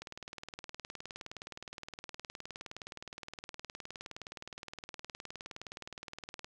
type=click train; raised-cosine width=0.2 ms; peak=-26 dBFS; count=125; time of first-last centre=0.02-6.445 s; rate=19.3 Hz; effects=none